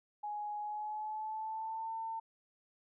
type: tone with pitch glide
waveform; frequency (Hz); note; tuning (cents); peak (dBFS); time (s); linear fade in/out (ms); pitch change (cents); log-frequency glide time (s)
sine; 835 to 900.1; G#5 to A5; +9 to +39; -37; 0.23-2.2; 10; +130; 0.59-1.93
effects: none